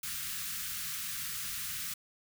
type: band-stop noise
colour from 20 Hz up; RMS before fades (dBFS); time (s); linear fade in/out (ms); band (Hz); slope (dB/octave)
white; -38; 0.03-1.94; 5; 210 to 1200; 48
effects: none